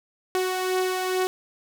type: beating tone pair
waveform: sawtooth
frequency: 370.3 / 372.6 Hz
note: F#4 / F#4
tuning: +1 / +12 cents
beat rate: 2.3 Hz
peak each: -20 / -27 dBFS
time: 0.35-1.27 s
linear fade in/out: 0 ms
effects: none